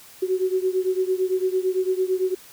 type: beating tone pair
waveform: sine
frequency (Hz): 370 / 378.9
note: F#4 / F#4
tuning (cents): 0 / +41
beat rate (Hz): 8.9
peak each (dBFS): -22 / -24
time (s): 0.22-2.35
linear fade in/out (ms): 10
effects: white hiss -47 dBFS RMS until 2.52 s